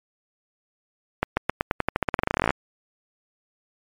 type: accelerating click train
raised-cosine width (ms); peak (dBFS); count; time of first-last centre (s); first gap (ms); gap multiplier
0.5; -5; 24; 1.23-2.506; 140; 0.9
effects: MP3 96 kbps